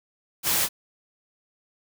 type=noise; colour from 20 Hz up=white; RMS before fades=-23 dBFS; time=0.43-0.69 s; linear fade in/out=50 ms; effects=none